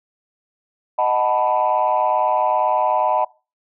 sine chord, B dominant seventh, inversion first, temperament equal, 622.3 / 740 / 880 / 987.8 Hz, D#5 / F#5 / A5 / B5, 0 / 0 / 0 / 0 cents, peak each -20 dBFS, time 0.98-3.25 s, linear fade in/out 10 ms, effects noise-tail reverb RT60 0.3 s tail -22 dB re dry + tanh soft clip ceiling -8 dBFS

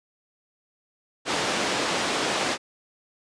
pink band-pass noise, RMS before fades -26 dBFS, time 1.25-2.58 s, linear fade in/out 50 ms, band 290 to 6100 Hz, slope 12 dB/octave, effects resampled to 22050 Hz

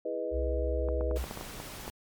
sine chord, E major seventh, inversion none, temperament equal, 329.6 / 415.3 / 493.9 / 622.3 Hz, E4 / G#4 / B4 / D#5, 0 / 0 / 0 / 0 cents, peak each -39 / -38 / -34 / -36 dBFS, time 0.05-1.18 s, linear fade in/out 5 ms
sine tone, 64 Hz, C2, 38 cents flat, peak -29 dBFS, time 0.31-1.26 s, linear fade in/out 50 ms
clicks, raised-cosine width 1 ms, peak -24 dBFS, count 9, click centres 0.887 / 1.01 / 1.112 / 1.241 / 1.311 / 1.374 / 1.411 / 1.601 / 1.879 s
pink noise, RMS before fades -43 dBFS, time 1.16-1.9 s, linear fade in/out 0 ms
effects MP3 96 kbps

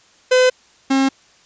45% pulse tone pair in turn, 508 / 269.1 Hz, B4 / C4, +49 / +49 cents, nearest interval major seventh, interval 1100 cents, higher first, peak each -10 / -13 dBFS, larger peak first, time 0.31-0.5 / 0.9-1.09 s, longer neither, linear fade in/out 10 ms, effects white hiss -52 dBFS RMS until 1.45 s + resampled to 16000 Hz

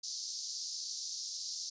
pink band-pass noise, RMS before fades -41 dBFS, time 0.03-1.7 s, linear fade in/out 10 ms, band 4500 to 6500 Hz, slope 48 dB/octave, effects resampled to 16000 Hz

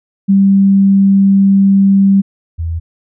sine tone pair in turn, 196 / 82.64 Hz, G3 / E2, 0 / +5 cents, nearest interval octave + minor third, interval 1495 cents, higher first, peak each -5 / -15 dBFS, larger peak first, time 0.28-2.22 / 2.58-2.8 s, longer first, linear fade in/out 20 ms, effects none

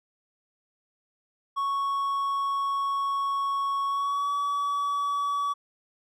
triangle tone with pitch glide, 1108.7 to 1140.5 Hz, C#6 to C#6, 0 to +49 cents, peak -23 dBFS, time 1.56-5.54 s, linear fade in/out 20 ms, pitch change +49 cents, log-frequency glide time 3.87-4.31 s, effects none

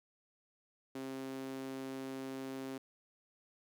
sawtooth tone with high-pass filter, 133.3 Hz, C3, 33 cents sharp, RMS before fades -43 dBFS, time 0.95-2.78 s, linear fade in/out 5 ms, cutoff 300 Hz, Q 3.1, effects none

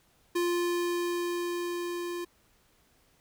square tone with level ramp, 348.9 Hz, F4, 2 cents flat, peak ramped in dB -26 to -34 dBFS, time 0.35-2.25 s, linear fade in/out 10 ms, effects pink hiss -66 dBFS RMS until 3.2 s

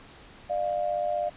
sine tone pair together, 603 / 698.9 Hz, D5 / F5, +46 / +1 cents, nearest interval minor third, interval 255 cents, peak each -28 dBFS, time 0.49-1.3 s, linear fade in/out 20 ms, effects pink hiss -50 dBFS RMS until 1.36 s + resampled to 8000 Hz

